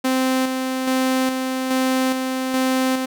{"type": "tone with tremolo", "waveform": "sawtooth", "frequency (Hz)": 260, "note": "C4", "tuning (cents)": -11, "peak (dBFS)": -13, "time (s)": [0.04, 3.06], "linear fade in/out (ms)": 10, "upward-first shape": "square", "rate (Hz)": 1.2, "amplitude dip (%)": 40, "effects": []}